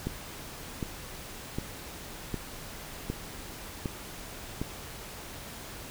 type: click train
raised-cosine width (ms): 3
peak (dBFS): -18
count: 7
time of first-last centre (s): 0.07-4.615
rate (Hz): 1.32
effects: pink hiss -43 dBFS RMS until 5.9 s